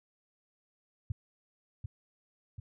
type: tone with echo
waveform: sine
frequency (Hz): 100.9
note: G#2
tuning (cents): -49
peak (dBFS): -28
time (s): 1.1-1.12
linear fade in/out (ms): 5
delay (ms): 740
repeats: 2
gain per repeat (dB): -5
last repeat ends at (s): 2.6
effects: none